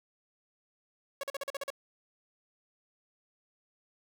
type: tone bursts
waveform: sawtooth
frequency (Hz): 554.4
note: C#5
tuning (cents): 0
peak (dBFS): -30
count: 8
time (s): 1.21-1.703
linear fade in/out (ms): 2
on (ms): 24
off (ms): 43
effects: none